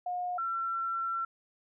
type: tone pair in turn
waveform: sine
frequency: 718 / 1352.5 Hz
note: F5 / E6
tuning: +48 / +44 cents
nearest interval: major seventh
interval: 1096 cents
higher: second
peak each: -31 / -30 dBFS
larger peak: second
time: 0.06-0.38 / 0.38-1.25 s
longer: second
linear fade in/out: 5 ms
effects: none